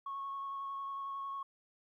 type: tone with vibrato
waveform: sine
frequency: 1100 Hz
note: C#6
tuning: 14 cents flat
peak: -37 dBFS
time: 0.06-1.43 s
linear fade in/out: 5 ms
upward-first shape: square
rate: 11 Hz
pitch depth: 9 cents each way
effects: tanh soft clip ceiling -34 dBFS + 13-bit